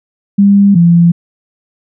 sine tone pair in turn, 200.2 / 170.71 Hz, G3 / F3, +37 / -39 cents, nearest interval minor third, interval 276 cents, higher first, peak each -3 dBFS, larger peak neither, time 0.38-0.75 / 0.75-1.12 s, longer neither, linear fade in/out 10 ms, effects none

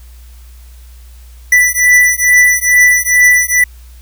square beating tone pair, 1975.5 / 1977.8 Hz, B6 / B6, 0 / +2 cents, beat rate 2.3 Hz, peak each -10 dBFS, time 1.52-3.64 s, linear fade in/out 5 ms, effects added 60 Hz sine -33 dBFS peak until 4.01 s + white hiss -47 dBFS RMS until 4.01 s

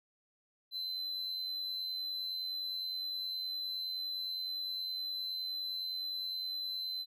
triangle tone with amplitude modulation, 4051 Hz, B7, 43 cents sharp, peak -33 dBFS, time 0.71-7.06 s, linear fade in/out 50 ms, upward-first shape sine, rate 89.7 Hz, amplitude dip 40%, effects none

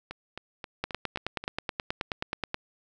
two click trains, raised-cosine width 0.3 ms, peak -21 / -13 dBFS, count 6 / 17, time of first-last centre 0.11-1.44 / 0.84-2.544 s, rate 3.76 / 9.39 Hz, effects none

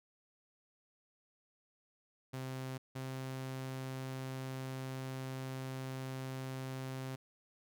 sawtooth tone pair in turn, 130.81 / 131.53 Hz, C3 / C3, 0 / +9 cents, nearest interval unison, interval 9 cents, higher second, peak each -36 / -36 dBFS, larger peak neither, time 2.33-2.78 / 2.95-7.16 s, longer second, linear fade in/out 10 ms, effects none

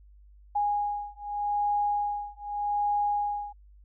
sine beating tone pair, 823 / 823.83 Hz, G#5 / G#5, -16 / -14 cents, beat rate 0.83 Hz, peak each -29 dBFS, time 0.55-3.53 s, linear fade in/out 10 ms, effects added 50 Hz sine -51 dBFS peak until 3.84 s

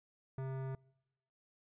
sine tone with hard clipping, 132.9 Hz, C3, 27 cents sharp, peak -40 dBFS, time 0.38-0.75 s, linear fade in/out 2 ms, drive 17 dB, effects noise-tail reverb RT60 1.0 s tail -26 dB re dry + resampled to 8000 Hz

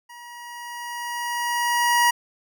25% pulse tone with level ramp, 957 Hz, A#5, 45 cents sharp, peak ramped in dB -37 to -11 dBFS, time 0.09-2.11 s, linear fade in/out 10 ms, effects none

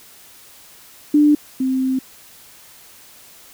sine tone pair in turn, 296.5 / 261.3 Hz, D4 / C4, +17 / -2 cents, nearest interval major second, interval 219 cents, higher first, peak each -9 / -16 dBFS, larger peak first, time 1.14-1.35 / 1.6-1.99 s, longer second, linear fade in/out 5 ms, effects white hiss -45 dBFS RMS until 3.53 s

